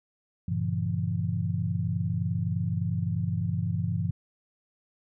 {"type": "chord", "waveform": "sine", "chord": "G diminished seventh", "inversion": "none", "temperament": "just", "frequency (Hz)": [98, 117.6, 141.12, 169.34], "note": ["G2", "Bb2", "Db3", "Fb3"], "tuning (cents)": [0, 16, 31, 47], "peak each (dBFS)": [-30, -32, -34, -30], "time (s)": [0.48, 4.11], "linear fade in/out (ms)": 5, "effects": []}